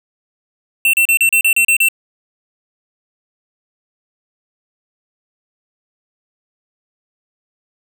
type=tone bursts; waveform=square; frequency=2700 Hz; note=E7; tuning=41 cents sharp; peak=-10 dBFS; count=9; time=0.85-1.886 s; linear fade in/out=2 ms; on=84 ms; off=35 ms; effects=none